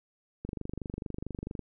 click train, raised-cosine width 3 ms, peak -23 dBFS, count 29, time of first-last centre 0.45-1.593 s, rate 24.5 Hz, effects none

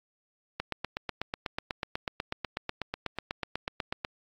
click train, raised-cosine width 0.3 ms, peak -15 dBFS, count 29, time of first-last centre 0.6-4.048 s, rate 8.12 Hz, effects AAC 48 kbps

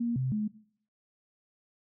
sine tone with pitch steps, 235.7 / 129.8 / 212.2 Hz, A#3 / C3 / G#3, +19 / -13 / +38 cents, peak -27 dBFS, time 0-0.48 s, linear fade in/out 10 ms, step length 160 ms, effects noise-tail reverb RT60 0.6 s tail -19 dB re dry

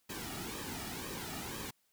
pink noise with flanger, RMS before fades -42 dBFS, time 0.09-1.71 s, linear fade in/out 10 ms, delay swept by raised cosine 1.4 to 1.95 ms, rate 2 Hz, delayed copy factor -0.7, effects white hiss -75 dBFS RMS until 1.92 s

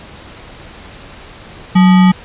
sine tone with sample-and-hold, 185 Hz, F#3, in tune, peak -4 dBFS, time 1.75-2.12 s, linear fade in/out 10 ms, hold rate 1050 Hz, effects pink hiss -35 dBFS RMS until 2.24 s + resampled to 8000 Hz

